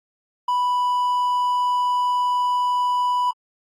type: tone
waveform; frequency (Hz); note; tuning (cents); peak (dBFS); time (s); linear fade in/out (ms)
triangle; 987.8; B5; 0; -16; 0.48-3.31; 5
effects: AAC 48 kbps